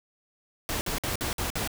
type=noise bursts; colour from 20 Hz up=pink; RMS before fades=-30 dBFS; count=6; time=0.69-1.675 s; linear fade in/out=0 ms; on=120 ms; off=53 ms; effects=none